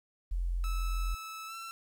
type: tone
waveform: sine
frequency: 43.65 Hz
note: F1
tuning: in tune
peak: -29 dBFS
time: 0.31-1.15 s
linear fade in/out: 10 ms
type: tone with pitch glide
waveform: sawtooth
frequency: 1307 to 1343 Hz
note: E6 to E6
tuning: -15 to +32 cents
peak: -37 dBFS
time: 0.64-1.71 s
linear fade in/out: 0 ms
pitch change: +47 cents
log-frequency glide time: 1.47-1.54 s
effects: 11-bit

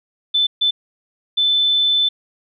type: tone bursts at uneven times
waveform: sine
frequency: 3520 Hz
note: A7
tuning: in tune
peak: -13 dBFS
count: 3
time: 0.34-0.47 / 0.61-0.71 / 1.37-2.09 s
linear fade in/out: 10 ms
effects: none

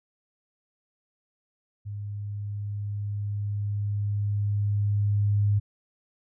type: tone with level ramp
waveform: sine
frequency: 102.6 Hz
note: G#2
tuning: 21 cents flat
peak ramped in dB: -32 to -19 dBFS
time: 1.85-5.6 s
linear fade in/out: 20 ms
effects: none

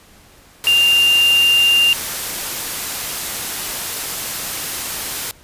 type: tone in noise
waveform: sine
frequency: 2794 Hz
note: F7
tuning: in tune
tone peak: -10 dBFS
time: 0.67-1.93 s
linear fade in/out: 0 ms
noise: white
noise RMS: -24 dBFS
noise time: 0.64-5.31 s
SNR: +11 dB
effects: pink hiss -47 dBFS RMS until 5.43 s + resampled to 32000 Hz

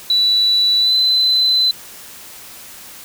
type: tone with pitch glide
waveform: sine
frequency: 3951 to 4034 Hz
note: B7 to B7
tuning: 0 to +36 cents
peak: -11 dBFS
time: 0.1-1.71 s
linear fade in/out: 2 ms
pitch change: +36 cents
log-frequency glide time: 0.8-0.94 s
effects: white hiss -37 dBFS RMS until 3.04 s

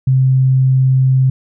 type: tone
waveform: sine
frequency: 131.2 Hz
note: C3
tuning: 5 cents sharp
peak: -8 dBFS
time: 0.07-1.3 s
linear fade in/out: 5 ms
effects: none

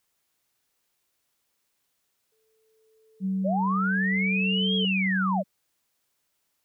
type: tone with exponential growth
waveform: sine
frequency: 440 Hz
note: A4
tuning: in tune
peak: -30 dBFS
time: 2.32-4.85 s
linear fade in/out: 2 ms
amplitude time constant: 550 ms
type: tone with pitch glide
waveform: sine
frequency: 190.7 to 189.38 Hz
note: G3 to F#3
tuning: -47 to +41 cents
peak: -24 dBFS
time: 3.2-5.44 s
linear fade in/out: 50 ms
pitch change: -12 cents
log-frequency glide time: 4.96-5.17 s
type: linear two-way sweep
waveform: sine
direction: up then down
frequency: 527 to 3322 to 527 Hz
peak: -25 dBFS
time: 3.44-5.43 s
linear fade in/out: 20 ms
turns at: 4.76 s
effects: white hiss -75 dBFS RMS until 6.64 s

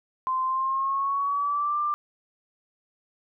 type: tone with pitch glide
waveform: sine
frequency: 1039 to 1186.6 Hz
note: C6 to D6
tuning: -12 to +18 cents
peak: -23 dBFS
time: 0.27-1.94 s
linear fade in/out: 0 ms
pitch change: +230 cents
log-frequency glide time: 0.44-1.79 s
effects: none

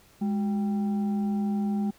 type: tone with frequency modulation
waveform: sine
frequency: 206.1 Hz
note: G#3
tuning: 13 cents flat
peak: -24 dBFS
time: 0.21-1.91 s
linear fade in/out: 10 ms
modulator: 579 Hz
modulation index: 0.33
effects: pink hiss -58 dBFS RMS until 1.98 s

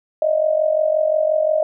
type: tone with amplitude modulation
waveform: sine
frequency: 622.3 Hz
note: D#5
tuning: in tune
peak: -11 dBFS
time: 0.22-1.63 s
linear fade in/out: 2 ms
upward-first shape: sine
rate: 45.7 Hz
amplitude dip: 75%
effects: none

